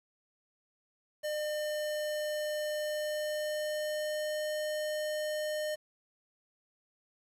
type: tone with pitch glide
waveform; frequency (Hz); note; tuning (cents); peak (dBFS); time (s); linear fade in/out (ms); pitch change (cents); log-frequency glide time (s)
square; 604 to 609.3; D5 to D#5; +48 to -36; -33; 1.23-5.76; 20; +16; 2.73-4.48
effects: resampled to 32000 Hz + 10-bit